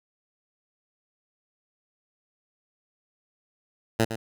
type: tone with echo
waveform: 10% pulse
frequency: 113 Hz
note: A2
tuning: 47 cents sharp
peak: -11 dBFS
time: 3.99-4.05 s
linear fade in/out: 10 ms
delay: 110 ms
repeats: 1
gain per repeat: -10 dB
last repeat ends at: 4.16 s
effects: none